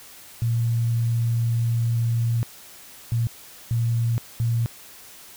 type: tone bursts at uneven times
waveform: sine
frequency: 116.54 Hz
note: A#2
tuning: in tune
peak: -19 dBFS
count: 4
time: 0.42-2.43 / 3.12-3.27 / 3.71-4.18 / 4.4-4.66 s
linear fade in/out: 0 ms
effects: white hiss -45 dBFS RMS until 5.36 s